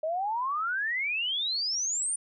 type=exponential sweep; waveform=sine; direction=up; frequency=610 to 9330 Hz; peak=-27 dBFS; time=0.03-2.16 s; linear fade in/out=5 ms; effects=none